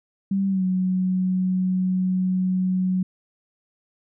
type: tone with pitch glide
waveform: sine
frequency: 195.2 to 185.1 Hz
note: G3 to F#3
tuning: -7 to +1 cents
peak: -19 dBFS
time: 0.31-3.03 s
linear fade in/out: 5 ms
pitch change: -92 cents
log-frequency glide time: 0.48-0.64 s
effects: none